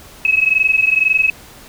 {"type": "tone pair together", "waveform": "sine", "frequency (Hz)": [2556, 2578], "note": ["D#7", "E7"], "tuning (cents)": [46, -39], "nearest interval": "unison", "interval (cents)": 15, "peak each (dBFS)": -14, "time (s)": [0.25, 1.3], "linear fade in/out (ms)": 2, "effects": ["pink hiss -40 dBFS RMS until 1.68 s"]}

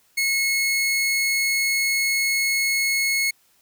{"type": "tone", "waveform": "sawtooth", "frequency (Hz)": 2180, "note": "C#7", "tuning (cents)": -29, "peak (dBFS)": -16, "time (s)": [0.17, 3.31], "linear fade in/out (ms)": 10, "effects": ["white hiss -61 dBFS RMS until 3.61 s"]}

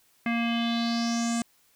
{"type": "tone with low-pass filter sweep", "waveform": "square", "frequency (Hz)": 233.1, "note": "A#3", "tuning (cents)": 0, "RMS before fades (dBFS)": -27, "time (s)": [0.26, 1.42], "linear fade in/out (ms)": 2, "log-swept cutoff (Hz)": [2200, 8100], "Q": 4.7, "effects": ["white hiss -64 dBFS RMS until 1.75 s"]}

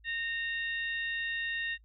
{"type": "harmonic tone", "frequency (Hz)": 923, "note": "A#5", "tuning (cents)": -17, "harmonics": [2, 3, 4], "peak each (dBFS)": [-33, -39, -42], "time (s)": [0.04, 1.78], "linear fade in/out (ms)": 50, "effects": ["noise-tail reverb RT60 0.1 s tail -25 dB re dry", "added 54 Hz sine -57 dBFS peak until 1.84 s"]}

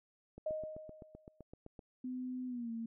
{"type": "click train", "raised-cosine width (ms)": 2, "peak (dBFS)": -36, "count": 12, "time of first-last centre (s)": [0.38, 1.792], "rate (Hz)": 7.79}
{"type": "tone with exponential decay", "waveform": "sine", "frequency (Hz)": 622.3, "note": "D#5", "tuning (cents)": 0, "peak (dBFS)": -33, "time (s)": [0.46, 1.43], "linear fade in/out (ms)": 5, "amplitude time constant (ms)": 210}
{"type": "tone with pitch glide", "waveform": "sine", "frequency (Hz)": [253.5, 228.5], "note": ["B3", "A#3"], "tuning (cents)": [45, -34], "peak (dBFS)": -38, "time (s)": [2.04, 2.86], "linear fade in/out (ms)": 5, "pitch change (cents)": -179, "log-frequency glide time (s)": [2.47, 2.71]}
{"effects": []}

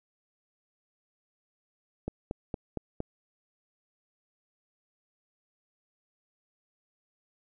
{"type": "click train", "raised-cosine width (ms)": 2, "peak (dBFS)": -19, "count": 5, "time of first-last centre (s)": [2.08, 3.004], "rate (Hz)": 4.33, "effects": []}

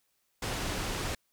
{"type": "low-pass noise", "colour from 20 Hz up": "pink", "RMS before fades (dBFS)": -34, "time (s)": [0.42, 1.15], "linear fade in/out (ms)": 5, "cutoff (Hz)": 8400, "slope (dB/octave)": 12, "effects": ["white hiss -75 dBFS RMS until 1.32 s"]}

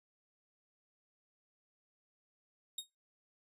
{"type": "tone with exponential decay", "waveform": "sawtooth", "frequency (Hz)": 3729, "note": "A#7", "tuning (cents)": 0, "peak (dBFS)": -32, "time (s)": [2.78, 2.88], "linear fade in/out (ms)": 5, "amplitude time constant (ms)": 20, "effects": ["noise-tail reverb RT60 0.2 s tail -22 dB re dry", "resampled to 32000 Hz"]}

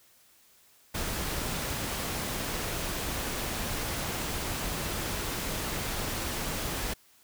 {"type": "noise", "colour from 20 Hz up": "pink", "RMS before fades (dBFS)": -33, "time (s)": [0.94, 6.94], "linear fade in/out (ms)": 10, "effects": ["white hiss -61 dBFS RMS until 7.23 s"]}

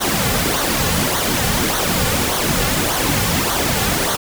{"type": "noise with flanger", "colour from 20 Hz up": "pink", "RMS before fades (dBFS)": -18, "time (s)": [0, 4.17], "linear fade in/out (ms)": 20, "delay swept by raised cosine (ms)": [0.39, 3.19], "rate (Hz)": 1.7, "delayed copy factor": -0.6, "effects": []}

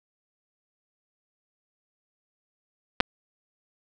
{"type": "clicks", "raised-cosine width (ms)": 0.3, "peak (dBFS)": -4, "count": 2, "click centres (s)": [3.003, 3.007], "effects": []}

